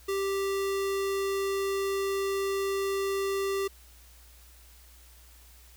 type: tone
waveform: square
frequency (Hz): 392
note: G4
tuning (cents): 0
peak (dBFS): -28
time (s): 0.08-3.68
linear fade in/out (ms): 10
effects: added 60 Hz sine -53 dBFS peak until 5.76 s + white hiss -57 dBFS RMS until 5.76 s